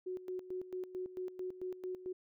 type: tone with tremolo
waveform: sine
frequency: 368 Hz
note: F#4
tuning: 9 cents flat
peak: -37 dBFS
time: 0.06-2.13 s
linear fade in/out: 10 ms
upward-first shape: square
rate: 4.5 Hz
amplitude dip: 75%
effects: none